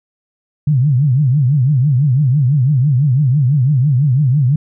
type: tone with vibrato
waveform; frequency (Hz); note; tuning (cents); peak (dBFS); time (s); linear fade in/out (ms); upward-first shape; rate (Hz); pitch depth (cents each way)
sine; 136.3; C#3; -29; -9; 0.67-4.56; 5; triangle; 6; 250
effects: none